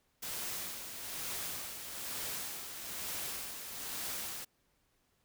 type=noise with tremolo; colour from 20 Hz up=white; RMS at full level=-39 dBFS; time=0.22-4.45 s; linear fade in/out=10 ms; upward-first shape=sine; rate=1.1 Hz; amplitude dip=50%; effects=pink hiss -75 dBFS RMS until 5.24 s